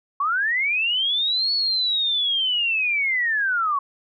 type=linear two-way sweep; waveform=sine; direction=up then down; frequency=1087 to 4439 to 1087 Hz; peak=-19 dBFS; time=0.2-3.79 s; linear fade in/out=5 ms; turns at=1.53 s; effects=none